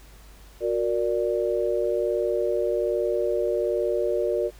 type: chord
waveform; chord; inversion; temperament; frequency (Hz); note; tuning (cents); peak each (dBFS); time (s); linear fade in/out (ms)
sine; Gb augmented; none; equal with one note detuned; 364.9 / 466.2 / 587.3; Gb4 / Bb4 / D5; -24 / 0 / 0; -26; 0.6-4.51; 50
effects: added 50 Hz sine -47 dBFS peak until 4.59 s + pink hiss -53 dBFS RMS until 4.59 s